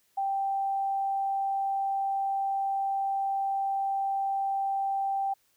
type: tone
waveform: sine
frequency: 784 Hz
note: G5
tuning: in tune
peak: -26 dBFS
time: 0.17-5.34 s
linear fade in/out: 10 ms
effects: white hiss -69 dBFS RMS until 5.56 s